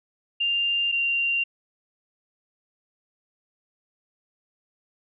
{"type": "tone pair in turn", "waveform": "sine", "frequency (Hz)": [2794, 2771], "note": ["F7", "F7"], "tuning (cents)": [0, -14], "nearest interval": "unison", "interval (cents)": 14, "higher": "first", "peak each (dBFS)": -21, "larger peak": "neither", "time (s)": [[0.4, 0.92], [0.92, 1.44]], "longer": "neither", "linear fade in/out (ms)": 10, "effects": []}